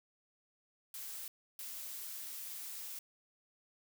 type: noise bursts at uneven times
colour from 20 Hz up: blue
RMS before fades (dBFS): -45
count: 2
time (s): 0.94-1.28 / 1.59-2.99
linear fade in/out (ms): 2
effects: none